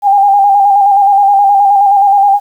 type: tone with vibrato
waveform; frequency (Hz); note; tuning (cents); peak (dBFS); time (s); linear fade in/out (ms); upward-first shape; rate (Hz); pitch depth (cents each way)
sine; 801; G5; +37; -4; 0.02-2.4; 50; square; 9.5; 37
effects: 7-bit